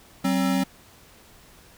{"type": "tone pair together", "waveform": "square", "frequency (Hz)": [189.3, 265.9], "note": ["F#3", "C4"], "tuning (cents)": [40, 28], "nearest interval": "tritone", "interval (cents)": 588, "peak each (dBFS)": -24, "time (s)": [0.24, 0.64], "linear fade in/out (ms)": 10, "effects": ["pink hiss -52 dBFS RMS until 1.77 s"]}